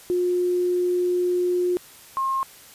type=tone pair in turn; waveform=sine; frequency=357.6 / 1069.5 Hz; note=F4 / C6; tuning=+41 / +38 cents; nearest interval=octave + perfect fifth; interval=1897 cents; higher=second; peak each=-19 / -21 dBFS; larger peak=first; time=0.1-1.77 / 2.17-2.43 s; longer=first; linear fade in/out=0 ms; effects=white hiss -47 dBFS RMS until 2.74 s + resampled to 32000 Hz